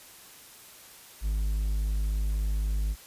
triangle tone, 51.91 Hz, G#1, in tune, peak -23 dBFS, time 1.21-2.96 s, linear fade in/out 50 ms, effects white hiss -50 dBFS RMS until 3.06 s + resampled to 32000 Hz

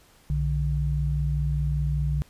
sine tone pair together, 61.78 / 146.83 Hz, B1 / D3, +1 / 0 cents, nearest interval octave + minor third, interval 1499 cents, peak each -25 dBFS, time 0.3-2.22 s, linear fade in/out 0 ms, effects pink hiss -57 dBFS RMS until 2.29 s + resampled to 32000 Hz

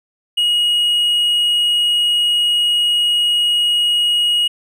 triangle tone, 2890 Hz, F#7, 41 cents flat, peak -11 dBFS, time 0.37-4.48 s, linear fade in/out 10 ms, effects none

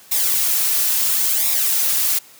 blue noise with flanger, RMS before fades -18 dBFS, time 0.11-2.19 s, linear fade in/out 10 ms, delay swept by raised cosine 0.65 to 3.85 ms, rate 0.73 Hz, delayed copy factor -0.65, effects white hiss -46 dBFS RMS until 2.39 s + high-pass 100 Hz 12 dB/octave

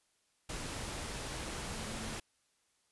sine tone in noise, 220 Hz, A3, in tune, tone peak -46 dBFS, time 1.73-2.15 s, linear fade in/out 5 ms, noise pink, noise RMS -41 dBFS, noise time 0.49-2.2 s, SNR -8 dB, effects white hiss -75 dBFS RMS until 2.91 s + resampled to 24000 Hz

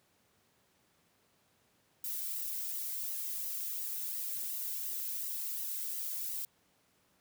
violet noise with flanger, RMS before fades -38 dBFS, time 2.04-6.45 s, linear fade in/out 2 ms, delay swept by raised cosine 1 to 1.95 ms, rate 2.8 Hz, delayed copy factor +0.6, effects pink hiss -71 dBFS RMS until 7.2 s + high-pass 100 Hz 12 dB/octave

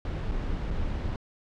brown noise with dropouts, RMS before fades -30 dBFS, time 0.05-1.16 s, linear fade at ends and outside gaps 1 ms, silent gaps 0.313-0.318 / 0.705-0.71 s, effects low-pass 4000 Hz 12 dB/octave

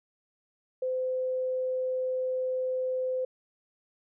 sine tone, 513 Hz, C5, 34 cents flat, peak -27 dBFS, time 0.82-3.25 s, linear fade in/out 5 ms, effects none

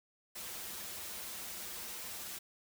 white noise with comb filter, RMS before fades -44 dBFS, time 0.35-2.39 s, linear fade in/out 10 ms, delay 7.2 ms, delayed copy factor -0.7, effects none

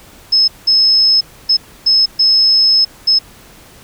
sine tone bursts at uneven times, 5190 Hz, E8, 28 cents flat, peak -7 dBFS, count 6, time 0.32-0.48 / 0.67-1.21 / 1.49-1.57 / 1.86-2.06 / 2.19-2.85 / 3.07-3.19 s, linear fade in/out 10 ms, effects pink hiss -41 dBFS RMS until 3.83 s

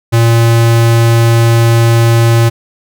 square tone, 115.8 Hz, A#2, 11 cents flat, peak -6 dBFS, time 0.12-2.5 s, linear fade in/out 20 ms, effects none

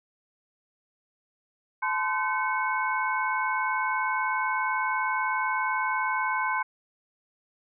sine tone cluster, 868 / 1028 / 1524 / 2201 Hz, A5 / C6 / G6 / C#7, -24 / -31 / -49 / -13 cents, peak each -31 / -28 / -30 / -33 dBFS, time 1.82-6.63 s, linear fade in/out 10 ms, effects none

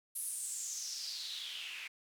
white noise with band-pass filter sweep, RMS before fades -42 dBFS, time 0.15-1.88 s, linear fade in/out 10 ms, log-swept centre 11000 to 2300 Hz, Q 5.4, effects none

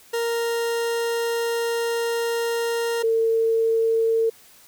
40% pulse / sine tone pair in turn, 465.5 / 452 Hz, A#4 / A4, -2 / +47 cents, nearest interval minor second, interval 51 cents, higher first, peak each -21 / -17 dBFS, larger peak second, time 0.13-3.03 / 3.03-4.3 s, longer first, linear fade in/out 10 ms, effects white hiss -51 dBFS RMS until 4.67 s

